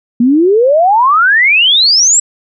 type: exponential sweep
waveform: sine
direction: up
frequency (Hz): 229.8 to 7890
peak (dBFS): -5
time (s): 0.2-2.2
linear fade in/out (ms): 5
effects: none